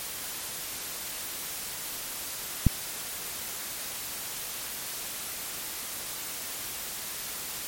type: click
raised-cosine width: 5 ms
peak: -6 dBFS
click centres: 2.667 s
effects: white hiss -36 dBFS RMS until 7.67 s + MP3 64 kbps